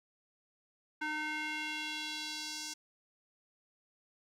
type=tone with band-pass filter sweep; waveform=square; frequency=305.8 Hz; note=D#4; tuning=30 cents flat; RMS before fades=-39 dBFS; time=1.01-2.74 s; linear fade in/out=10 ms; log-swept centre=1600 to 5900 Hz; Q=1.9; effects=none